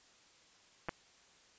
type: clicks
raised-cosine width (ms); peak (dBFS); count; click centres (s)
0.5; -23 / -22; 2; 0.886 / 0.892
effects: white hiss -64 dBFS RMS until 1.58 s + resampled to 16000 Hz